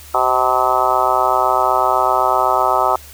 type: harmonic tone with a mistuned harmonic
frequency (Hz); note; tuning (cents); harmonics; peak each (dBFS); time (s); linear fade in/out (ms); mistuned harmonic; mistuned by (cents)
127.9; C3; -39; 3 / 4 / 5 / 6 / 7 / 8 / 9 / 10; -25 / -25 / -20 / -19 / -19 / -21 / -22 / -19; 0.14-2.96; 5; 4; +49
effects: added 74 Hz sine -40 dBFS peak until 3.13 s + white hiss -40 dBFS RMS until 3.13 s